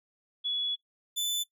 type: tone pair in turn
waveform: sine / sawtooth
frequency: 3392 / 3506 Hz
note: G#7 / A7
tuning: +36 / -7 cents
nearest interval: minor second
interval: 57 cents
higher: second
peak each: -28 / -25 dBFS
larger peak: second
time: 0.44-0.76 / 1.16-1.44 s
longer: first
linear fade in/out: 20 ms
effects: noise-tail reverb RT60 0.1 s tail -19 dB re dry